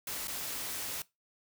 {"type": "noise with dropouts", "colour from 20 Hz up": "white", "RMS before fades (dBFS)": -38, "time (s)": [0.07, 1.02], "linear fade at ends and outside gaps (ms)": 2, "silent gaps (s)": [0.273, 0.28], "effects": ["noise-tail reverb RT60 0.2 s tail -20 dB re dry"]}